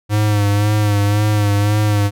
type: tone with vibrato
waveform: square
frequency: 103.83 Hz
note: G#2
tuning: in tune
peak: -13 dBFS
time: 0.09-2.11 s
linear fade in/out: 50 ms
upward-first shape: sine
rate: 1.9 Hz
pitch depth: 39 cents each way
effects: none